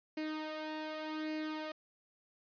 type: tone with flanger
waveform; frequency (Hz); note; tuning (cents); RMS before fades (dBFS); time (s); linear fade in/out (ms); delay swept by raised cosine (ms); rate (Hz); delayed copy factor
sawtooth; 310; D#4; -6; -40; 0.17-1.72; 5; 0.42 to 2.12; 0.86; +0.6
effects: resampled to 11025 Hz